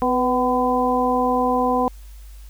harmonic tone with a mistuned harmonic, 252.4 Hz, B3, 38 cents sharp, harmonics 1 / 2 / 3 / 4, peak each -22 / -22 / -22 / -22 dBFS, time 0.02-1.88 s, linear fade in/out 0 ms, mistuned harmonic 2, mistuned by -33 cents, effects added 50 Hz sine -37 dBFS peak until 2.49 s + white hiss -53 dBFS RMS until 2.49 s

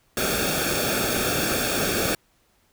pink noise with comb filter, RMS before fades -24 dBFS, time 0.17-2.15 s, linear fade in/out 2 ms, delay 1 ms, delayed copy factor -0.8, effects pink hiss -64 dBFS RMS until 2.72 s

